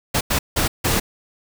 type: noise bursts at uneven times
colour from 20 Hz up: pink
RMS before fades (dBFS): -19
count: 4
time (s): 0.14-0.21 / 0.3-0.39 / 0.56-0.68 / 0.84-1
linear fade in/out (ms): 10
effects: none